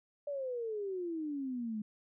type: exponential sweep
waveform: sine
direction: down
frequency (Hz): 587.3 to 208.5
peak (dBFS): -35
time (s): 0.27-1.82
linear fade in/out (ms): 5
effects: none